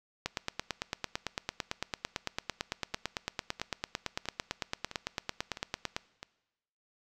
two click trains, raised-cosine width 0.2 ms, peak -23 / -14 dBFS, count 6 / 52, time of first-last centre 2.94-6.229 / 0.26-5.965 s, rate 1.52 / 8.94 Hz, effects noise-tail reverb RT60 1.0 s tail -21 dB re dry

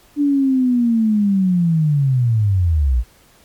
sine linear sweep, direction down, 293.7 to 55 Hz, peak -12 dBFS, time 0.16-3.04 s, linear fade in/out 50 ms, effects pink hiss -51 dBFS RMS until 3.44 s + MP3 96 kbps

